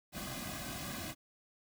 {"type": "noise with comb filter", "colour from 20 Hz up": "pink", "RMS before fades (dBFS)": -42, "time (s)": [0.12, 1.15], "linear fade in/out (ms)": 50, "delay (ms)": 2.2, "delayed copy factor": -1, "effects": []}